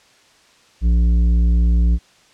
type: tone with tanh clipping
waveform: sine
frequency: 58.27 Hz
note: A#1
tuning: in tune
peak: -13 dBFS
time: 0.81-1.99 s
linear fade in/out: 50 ms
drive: 9 dB
effects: white hiss -52 dBFS RMS until 2.33 s + low-pass 6000 Hz 12 dB/octave